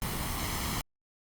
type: noise with comb filter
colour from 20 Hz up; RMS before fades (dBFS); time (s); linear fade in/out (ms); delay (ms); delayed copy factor
pink; -33; 0.02-0.81; 0; 0.96; +0.5
effects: Opus 32 kbps